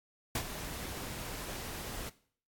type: noise with ADSR envelope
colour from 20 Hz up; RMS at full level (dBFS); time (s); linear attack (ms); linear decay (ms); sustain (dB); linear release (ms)
pink; -32; 0.35-2.1; 4; 70; -10; 16
effects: noise-tail reverb RT60 0.5 s tail -17 dB re dry + AAC 64 kbps